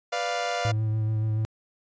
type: chord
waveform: sawtooth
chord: B diminished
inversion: none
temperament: equal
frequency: 493.9 / 587.3 / 698.5 Hz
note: B4 / D5 / F5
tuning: 0 / 0 / 0 cents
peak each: -29 / -29 / -24 dBFS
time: 0.12-0.72 s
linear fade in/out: 10 ms
type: tone with vibrato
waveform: triangle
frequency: 109 Hz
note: A2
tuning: 16 cents flat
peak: -21 dBFS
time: 0.65-1.45 s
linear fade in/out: 0 ms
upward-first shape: sine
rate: 7 Hz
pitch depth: 19 cents each way
effects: resampled to 16000 Hz